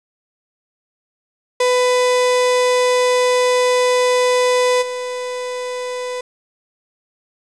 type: tone with level steps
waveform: 35% pulse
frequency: 499 Hz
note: B4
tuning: 18 cents sharp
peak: -11 / -21 dBFS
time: 1.6-6.21 s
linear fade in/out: 5 ms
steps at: 4.81 s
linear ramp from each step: 20 ms
effects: resampled to 22050 Hz + 7-bit